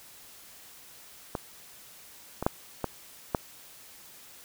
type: clicks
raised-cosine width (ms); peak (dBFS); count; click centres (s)
1; -16 / -17 / -8 / -14 / -10; 5; 1.352 / 2.426 / 2.465 / 2.843 / 3.348
effects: white hiss -51 dBFS RMS until 4.44 s